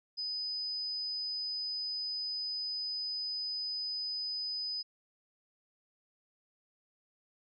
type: tone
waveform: sine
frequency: 5000 Hz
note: D#8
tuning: 8 cents sharp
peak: -34 dBFS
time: 0.17-4.83 s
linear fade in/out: 20 ms
effects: none